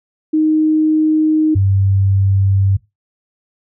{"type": "tone pair in turn", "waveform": "sine", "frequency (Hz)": [311.1, 97.51], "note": ["D#4", "G2"], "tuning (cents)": [0, -9], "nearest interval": "octave + minor sixth", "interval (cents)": 2009, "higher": "first", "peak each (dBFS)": -10, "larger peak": "neither", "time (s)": [[0.33, 1.55], [1.55, 2.77]], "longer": "neither", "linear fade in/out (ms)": 10, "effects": ["noise-tail reverb RT60 0.2 s tail -18 dB re dry"]}